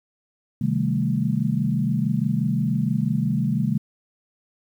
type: chord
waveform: sine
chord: A half-diminished seventh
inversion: first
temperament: equal with one note detuned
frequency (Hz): 130.81 / 155.56 / 196 / 222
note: C3 / Eb3 / G3 / A3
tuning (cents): 0 / 0 / 0 / +16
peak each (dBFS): -25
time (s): 0.61-3.78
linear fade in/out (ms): 5
effects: 9-bit